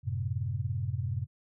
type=chord; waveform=sine; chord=F# diminished; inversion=none; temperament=equal; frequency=92.5 / 110 / 130.81 Hz; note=F#2 / A2 / C3; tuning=0 / 0 / 0 cents; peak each=-34 dBFS; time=0.03-1.27 s; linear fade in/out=50 ms; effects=none